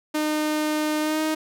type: tone with pitch glide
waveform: sawtooth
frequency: 305.3 to 312.3 Hz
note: D#4 to D#4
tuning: -33 to +7 cents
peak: -18 dBFS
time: 0.14-1.35 s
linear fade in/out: 10 ms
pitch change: +40 cents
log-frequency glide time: 1-1.21 s
effects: none